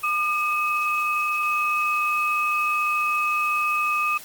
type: tone pair together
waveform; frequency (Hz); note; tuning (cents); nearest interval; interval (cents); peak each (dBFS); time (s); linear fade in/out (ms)
sine; 1207.7 / 2559; D6 / D#7; +48 / +48; octave + minor second; 1300; -22 / -24; 0.03-4.18; 10
effects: white hiss -42 dBFS RMS until 4.24 s + Opus 24 kbps